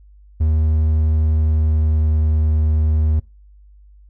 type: tone with pitch glide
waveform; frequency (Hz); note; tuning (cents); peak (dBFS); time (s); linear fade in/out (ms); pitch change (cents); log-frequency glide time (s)
triangle; 78 to 77.42; D#2 to D#2; +5 to -8; -11; 0.4-3.2; 10; -13; 1.24-2.21
effects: noise-tail reverb RT60 0.3 s tail -25 dB re dry + added 50 Hz sine -43 dBFS peak until 4.09 s